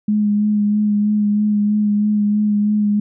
sine tone with vibrato, 208.7 Hz, G#3, 9 cents sharp, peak -13 dBFS, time 0.08-3 s, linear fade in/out 5 ms, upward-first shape sine, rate 3.1 Hz, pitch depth 20 cents each way, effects none

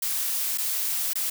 blue noise with dropouts, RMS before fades -27 dBFS, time 0.02-1.3 s, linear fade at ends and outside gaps 5 ms, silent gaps 0.576-0.582 / 1.134-1.154 s, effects none

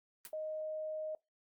white noise with exponential decay, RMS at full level -42 dBFS, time 0.25-0.33 s, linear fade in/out 1 ms, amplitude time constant 16 ms
sine tone, 622.3 Hz, D#5, in tune, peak -37 dBFS, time 0.33-1.15 s, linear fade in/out 2 ms
effects noise-tail reverb RT60 0.2 s tail -23 dB re dry + Opus 32 kbps

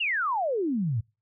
sine exponential sweep, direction down, 2937 to 101 Hz, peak -24 dBFS, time 0-1.01 s, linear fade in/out 10 ms, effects noise-tail reverb RT60 0.3 s tail -26 dB re dry

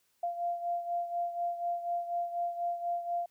sine beating tone pair, 693 / 697.1 Hz, F5 / F5, -14 / -3 cents, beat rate 4.1 Hz, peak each -32 / -38 dBFS, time 0.23-3.26 s, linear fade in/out 5 ms, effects white hiss -73 dBFS RMS until 3.3 s

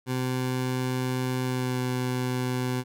20% pulse tone with pitch glide, 127.9 to 126.36 Hz, C3 to B2, -39 to +40 cents, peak -21 dBFS, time 0.06-2.84 s, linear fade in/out 50 ms, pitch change -21 cents, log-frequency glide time 1.43-1.81 s, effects none

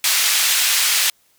pink band-pass noise, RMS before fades -17 dBFS, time 0.04-1.1 s, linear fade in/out 2 ms, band 2300 to 16000 Hz, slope 12 dB/octave, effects white hiss -59 dBFS RMS until 1.38 s

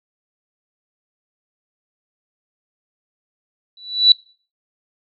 sine tone with exponential growth, 3951 Hz, B7, in tune, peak -3 dBFS, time 3.77-4.12 s, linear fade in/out 2 ms, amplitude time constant 75 ms, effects noise-tail reverb RT60 0.4 s tail -23 dB re dry

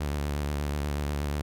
sawtooth tone with vibrato, 72.7 Hz, D2, 17 cents flat, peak -24 dBFS, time 0-1.42 s, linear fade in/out 10 ms, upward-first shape sine, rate 8.3 Hz, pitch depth 44 cents each way, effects none

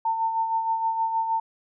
sine tone with tremolo, 900 Hz, A5, 39 cents sharp, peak -20 dBFS, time 0.05-1.4 s, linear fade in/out 5 ms, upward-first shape sine, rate 6.4 Hz, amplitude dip 50%, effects none

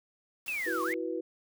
white noise, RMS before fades -46 dBFS, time 0.46-0.93 s, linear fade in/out 2 ms
sine linear two-way sweep, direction down then up, 2713 to 1046.5 to 2218 Hz, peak -31 dBFS, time 0.48-0.94 s, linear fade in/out 0 ms, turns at 0.83 s
sine chord, E suspended second, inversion none, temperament equal with one note detuned, 329.6 / 370 / 488.5 Hz, E4 / F#4 / B4, 0 / 0 / -19 cents, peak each -35 / -36 / -36 dBFS, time 0.66-1.21 s, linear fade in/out 10 ms
effects none

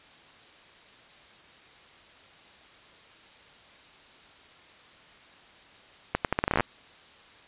accelerating click train, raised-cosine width 0.5 ms, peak -8 dBFS, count 13, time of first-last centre 6.15-6.606 s, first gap 98 ms, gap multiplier 0.8, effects white hiss -53 dBFS RMS until 7.47 s + resampled to 8000 Hz

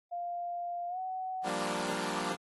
sine tone with pitch glide, 698.5 to 748.6 Hz, F5 to F#5, 0 to +20 cents, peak -34 dBFS, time 0.11-1.5 s, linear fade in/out 20 ms, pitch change +120 cents, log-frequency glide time 0.88-0.99 s
10% pulse chord, G minor seventh, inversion third, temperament equal, 174.61 / 196 / 233.1 / 293.7 Hz, F3 / G3 / Bb3 / D4, 0 / 0 / 0 / 0 cents, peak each -30 dBFS, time 1.43-2.37 s, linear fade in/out 50 ms
effects AAC 32 kbps

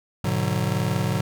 square chord, G# half-diminished seventh, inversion none, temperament just, 103.83 / 124.59 / 149.51 / 186.89 Hz, G#2 / B2 / D3 / F#3, 0 / +16 / +31 / +18 cents, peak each -28 dBFS, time 0.24-1.21 s, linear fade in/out 5 ms, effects none

